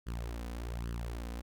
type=tone with flanger; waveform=sawtooth; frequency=58.27 Hz; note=A#1; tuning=in tune; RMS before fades=-39 dBFS; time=0.06-1.42 s; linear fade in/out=20 ms; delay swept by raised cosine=0.63 to 4.03 ms; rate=1.2 Hz; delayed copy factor=+0.75; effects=none